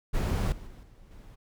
brown noise with level steps, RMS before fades -26 / -43 / -47 / -53 / -48 dBFS, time 0.13-1.36 s, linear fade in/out 20 ms, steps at 0.52 / 0.67 / 0.83 / 1.11 s, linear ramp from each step 2 ms, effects none

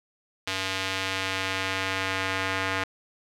square tone with band-pass filter sweep, 95.3 Hz, G2, 48 cents flat, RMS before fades -29 dBFS, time 0.47-2.84 s, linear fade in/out 5 ms, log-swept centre 3200 to 1900 Hz, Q 1.1, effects none

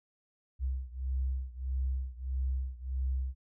sine beating tone pair, 64.5 / 66.1 Hz, C2 / C2, -24 / +18 cents, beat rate 1.6 Hz, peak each -33 / -35 dBFS, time 0.59-3.35 s, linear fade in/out 50 ms, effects none

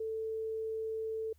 sine tone, 442.5 Hz, A4, 10 cents sharp, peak -34 dBFS, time 0-1.33 s, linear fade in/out 5 ms, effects added 76 Hz sine -62 dBFS peak until 1.38 s + white hiss -75 dBFS RMS until 1.38 s

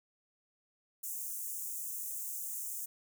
white high-pass noise, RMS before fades -40 dBFS, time 1.03-2.86 s, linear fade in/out 10 ms, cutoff 6500 Hz, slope 48 dB/octave, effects none

